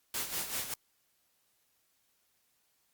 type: noise with tremolo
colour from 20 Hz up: white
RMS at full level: -34 dBFS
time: 0.14-0.74 s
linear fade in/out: 2 ms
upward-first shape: sine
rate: 5.2 Hz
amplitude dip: 65%
effects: white hiss -74 dBFS RMS until 2.93 s + Opus 48 kbps